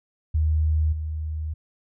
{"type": "tone with level steps", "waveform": "sine", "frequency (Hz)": 77.78, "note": "D#2", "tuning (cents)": 0, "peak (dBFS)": [-18, -26], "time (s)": [0.34, 1.54], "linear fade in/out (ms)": 10, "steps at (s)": 0.92, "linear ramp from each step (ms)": 10, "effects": []}